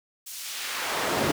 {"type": "noise with high-pass filter sweep", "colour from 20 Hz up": "brown", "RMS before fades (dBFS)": -29, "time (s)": [0.26, 1.32], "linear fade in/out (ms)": 10, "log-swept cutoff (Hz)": [7800, 250], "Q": 0.7, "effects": []}